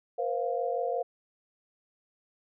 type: chord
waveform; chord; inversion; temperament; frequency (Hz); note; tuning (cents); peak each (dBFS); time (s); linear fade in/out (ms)
sine; Bb suspended second; none; equal with one note detuned; 477.6 / 523.3 / 698.5; Bb4 / C5 / F5; +42 / 0 / 0; -32; 0.18-1.03; 10
effects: none